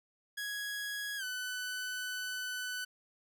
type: tone with pitch glide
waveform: sawtooth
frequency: 1664 to 1499.7 Hz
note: G#6 to F#6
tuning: +3 to +23 cents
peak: -33 dBFS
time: 0.37-2.85 s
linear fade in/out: 10 ms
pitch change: -180 cents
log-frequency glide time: 1.17-1.24 s
effects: none